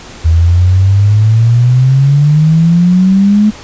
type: exponential sweep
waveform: sine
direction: up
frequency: 79.8 to 215.1 Hz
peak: -4 dBFS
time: 0.24-3.51 s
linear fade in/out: 20 ms
effects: pink hiss -31 dBFS RMS until 3.63 s + resampled to 16000 Hz